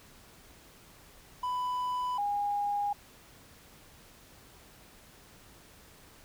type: tone pair in turn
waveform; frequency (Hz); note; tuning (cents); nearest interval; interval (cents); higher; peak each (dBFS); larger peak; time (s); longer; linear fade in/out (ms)
triangle / sine; 996 / 816.8; B5 / G#5; +14 / -29; minor third; 343; first; -28; neither; 1.43-2.18 / 2.18-2.93; neither; 5
effects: pink hiss -56 dBFS RMS until 6.24 s